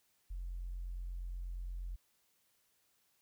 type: tone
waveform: sine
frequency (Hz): 44.23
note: F1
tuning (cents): +23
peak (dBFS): -38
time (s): 0.3-1.96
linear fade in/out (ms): 10
effects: tanh soft clip ceiling -35 dBFS + white hiss -75 dBFS RMS until 3.21 s